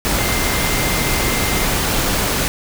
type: tone in noise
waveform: sine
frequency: 2089 Hz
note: C7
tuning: 3 cents flat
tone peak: -26 dBFS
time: 0.19-1.65 s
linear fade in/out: 0 ms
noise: pink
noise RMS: -18 dBFS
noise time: 0.05-2.48 s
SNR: -11 dB
effects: none